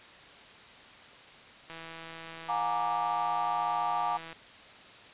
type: click train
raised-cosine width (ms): 0.3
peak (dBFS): -28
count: 432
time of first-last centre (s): 1.7-4.328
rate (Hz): 164
type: chord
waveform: sine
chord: Bb dominant seventh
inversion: second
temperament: equal with one note detuned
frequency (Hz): 716.4 / 830.6 / 932.3 / 1174.7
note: F5 / Ab5 / Bb5 / D6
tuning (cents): +44 / 0 / 0 / 0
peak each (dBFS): -33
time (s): 2.48-4.18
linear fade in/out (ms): 20
effects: white hiss -51 dBFS RMS until 5.13 s + resampled to 8000 Hz